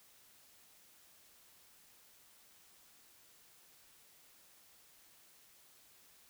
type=silence; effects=white hiss -64 dBFS RMS until 6.29 s